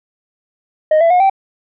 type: tone with pitch steps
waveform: sine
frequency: 620 / 668.3 / 720.5 / 776.7 Hz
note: D#5 / E5 / F#5 / G5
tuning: -6 / +24 / -46 / -16 cents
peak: -5 dBFS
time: 0.91-1.298 s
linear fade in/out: 5 ms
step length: 97 ms
effects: tanh soft clip ceiling -7 dBFS